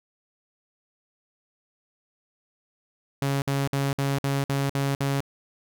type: tone bursts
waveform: sawtooth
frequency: 138.59 Hz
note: C#3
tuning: in tune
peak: -19 dBFS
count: 8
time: 3.22-5.205 s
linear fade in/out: 2 ms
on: 200 ms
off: 55 ms
effects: none